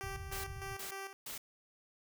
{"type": "tone with tremolo", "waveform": "10% pulse", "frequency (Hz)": 390, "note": "G4", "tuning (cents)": -9, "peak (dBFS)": -33, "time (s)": [0.01, 1.13], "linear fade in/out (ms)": 0, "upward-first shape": "square", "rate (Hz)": 3.3, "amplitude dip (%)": 60}
{"type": "low-pass noise", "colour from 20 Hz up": "white", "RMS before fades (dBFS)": -46, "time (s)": [0.03, 0.77], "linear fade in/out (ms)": 10, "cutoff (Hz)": 130, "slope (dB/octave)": 48}
{"type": "noise bursts", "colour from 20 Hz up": "white", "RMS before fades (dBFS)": -44, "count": 3, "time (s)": [0.32, 1.38], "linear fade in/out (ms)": 5, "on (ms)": 120, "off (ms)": 350}
{"effects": []}